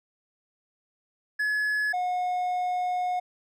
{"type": "tone pair in turn", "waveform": "triangle", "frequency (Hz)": [1700, 724.3], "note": ["G#6", "F#5"], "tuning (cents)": [40, -37], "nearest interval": "octave + minor third", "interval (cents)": 1477, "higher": "first", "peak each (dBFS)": [-22, -23], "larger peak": "first", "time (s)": [[1.39, 1.93], [1.93, 3.2]], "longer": "second", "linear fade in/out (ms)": 10, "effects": []}